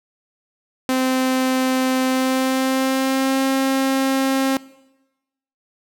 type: tone with pitch glide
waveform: sawtooth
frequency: 259.2 to 267.7 Hz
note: C4 to C4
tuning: -16 to +40 cents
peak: -13 dBFS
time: 0.89-4.57 s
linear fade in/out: 0 ms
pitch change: +56 cents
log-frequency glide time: 2.06-3.43 s
effects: noise-tail reverb RT60 1.0 s tail -20 dB re dry